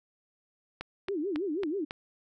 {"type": "click train", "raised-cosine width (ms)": 0.3, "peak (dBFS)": -20, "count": 5, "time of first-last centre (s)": [0.81, 1.909], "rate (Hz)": 3.64}
{"type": "tone with vibrato", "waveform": "sine", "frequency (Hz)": 346, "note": "F4", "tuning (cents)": -16, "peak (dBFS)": -29, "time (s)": [1.08, 1.85], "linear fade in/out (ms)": 10, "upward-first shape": "sine", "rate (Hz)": 6.2, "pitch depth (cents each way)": 290}
{"effects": []}